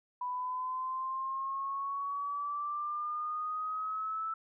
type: exponential sweep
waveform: sine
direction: up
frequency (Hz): 987.8 to 1318.5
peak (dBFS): -33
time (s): 0.21-4.34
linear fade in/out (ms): 5
effects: none